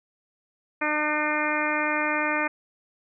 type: harmonic tone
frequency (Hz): 301.9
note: D4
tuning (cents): +48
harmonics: 1 / 2 / 3 / 4 / 5 / 6 / 7 / 8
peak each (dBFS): -31 / -31 / -31 / -31 / -31 / -31 / -31 / -31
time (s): 0.81-2.48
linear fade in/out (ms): 10
effects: none